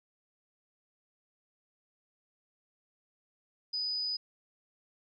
sine tone, 4978 Hz, D#8, in tune, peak -31 dBFS, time 3.73-4.17 s, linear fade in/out 10 ms, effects none

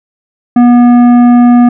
sine tone with tanh clipping, 242.3 Hz, B3, 33 cents flat, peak -3 dBFS, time 0.56-1.69 s, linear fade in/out 5 ms, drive 11 dB, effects none

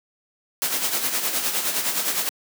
white noise with tremolo, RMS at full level -22 dBFS, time 0.62-2.29 s, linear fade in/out 0 ms, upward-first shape sine, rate 9.7 Hz, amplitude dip 55%, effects high-pass 200 Hz 12 dB/octave

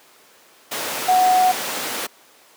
sine tone in noise, 738 Hz, F#5, 5 cents flat, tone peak -12 dBFS, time 1.08-1.52 s, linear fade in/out 10 ms, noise pink, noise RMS -24 dBFS, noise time 0.71-2.07 s, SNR +9 dB, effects pink hiss -50 dBFS RMS until 2.56 s + high-pass 400 Hz 12 dB/octave

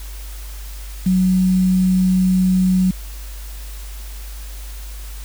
sine tone with quantisation, 185.3 Hz, F#3, 3 cents sharp, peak -12 dBFS, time 1.06-2.91 s, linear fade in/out 5 ms, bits 6, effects added 50 Hz sine -29 dBFS peak until 5.24 s + white hiss -40 dBFS RMS until 5.24 s

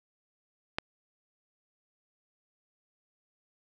click, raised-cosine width 0.3 ms, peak -13 dBFS, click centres 0.785 s, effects none

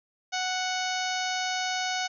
harmonic tone with a mistuned harmonic, 740 Hz, F#5, in tune, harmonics 1 / 2 / 3 / 4 / 5 / 6 / 7 / 8 / 9, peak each -31 / -34 / -36 / -37 / -38 / -39 / -39 / -40 / -41 dBFS, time 0.32-2.08 s, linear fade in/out 20 ms, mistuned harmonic 9, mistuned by -29 cents, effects none

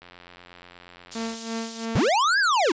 click train, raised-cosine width 0.3 ms, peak -29 dBFS, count 118, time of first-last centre 0.02-1.344 s, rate 88.4 Hz
pink high-pass noise, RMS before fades -38 dBFS, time 1.11-1.86 s, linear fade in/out 10 ms, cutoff 3500 Hz, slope 24 dB/octave
sawtooth tone with tremolo, 227 Hz, A#3, 46 cents flat, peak -23 dBFS, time 1.15-2.09 s, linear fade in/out 5 ms, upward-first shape sine, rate 3 Hz, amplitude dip 75%
square linear two-way sweep, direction up then down, 68.8 to 1705 to 284.3 Hz, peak -19 dBFS, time 1.95-2.72 s, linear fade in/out 5 ms, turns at 2.39 s
effects resampled to 16000 Hz

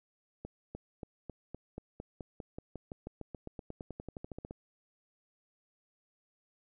accelerating click train, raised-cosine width 2 ms, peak -28 dBFS, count 28, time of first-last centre 0.45-4.509 s, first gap 300 ms, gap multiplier 0.94, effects none

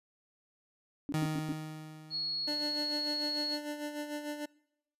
sine tone bursts, 285.4 Hz, D4, 49 cents flat, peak -32 dBFS, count 4, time 1.09-1.522 s, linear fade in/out 0 ms, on 33 ms, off 100 ms
30% pulse tone with exponential decay, 155.56 Hz, D#3, in tune, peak -26 dBFS, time 1.14-2.89 s, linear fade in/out 2 ms, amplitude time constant 380 ms
sine tone, 4334 Hz, C#8, 40 cents flat, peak -32 dBFS, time 2.1-3.59 s, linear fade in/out 50 ms
25% pulse tone with tremolo, 296 Hz, D4, 14 cents sharp, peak -31 dBFS, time 2.47-4.46 s, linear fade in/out 10 ms, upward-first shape sine, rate 6.7 Hz, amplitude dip 60%
effects noise-tail reverb RT60 0.8 s tail -24 dB re dry + resampled to 32000 Hz

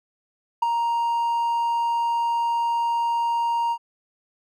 triangle tone with ADSR envelope, 935 Hz, A#5, 5 cents sharp, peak -10 dBFS, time 0.62-3.78 s, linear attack 10 ms, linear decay 6 ms, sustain -8 dB, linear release 66 ms, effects tanh soft clip ceiling -11 dBFS

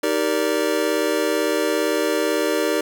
square chord, Eb major seventh, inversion none, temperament just, 311.1 / 388.9 / 466.7 / 583.4 Hz, Eb4 / G4 / Bb4 / D5, 0 / -14 / +2 / -12 cents, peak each -25 dBFS, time 0.03-2.81 s, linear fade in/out 5 ms, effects none

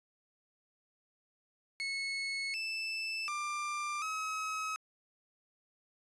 30% pulse tone with pitch steps, 2193 / 2640 / 1189 / 1279 Hz, C#7 / E7 / D6 / D#6, -19 / +2 / +21 / +47 cents, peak -32 dBFS, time 1.8-4.76 s, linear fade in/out 0 ms, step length 740 ms, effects resampled to 22050 Hz

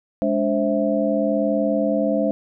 sine tone cluster, 209.3 / 290.3 / 526 / 656 Hz, G#3 / D4 / C5 / E5, +14 / -20 / +9 / -9 cents, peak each -23 dBFS, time 0.22-2.31 s, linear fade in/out 0 ms, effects none

